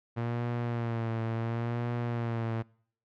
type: tone with vibrato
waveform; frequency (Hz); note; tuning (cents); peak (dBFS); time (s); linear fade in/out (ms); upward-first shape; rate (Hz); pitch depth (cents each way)
sawtooth; 116.54; A#2; 0; -26; 0.16-2.63; 20; sine; 0.71; 48
effects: noise-tail reverb RT60 0.6 s tail -25 dB re dry + low-pass 2000 Hz 12 dB/octave